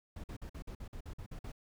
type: noise bursts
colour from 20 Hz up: brown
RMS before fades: -44 dBFS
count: 11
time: 0.16-1.519 s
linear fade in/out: 5 ms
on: 79 ms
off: 49 ms
effects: none